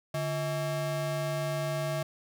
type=ring-modulated tone; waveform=square; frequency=246.9 Hz; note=B3; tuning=in tune; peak=-27 dBFS; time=0.14-2.03 s; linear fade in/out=5 ms; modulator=393 Hz; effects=none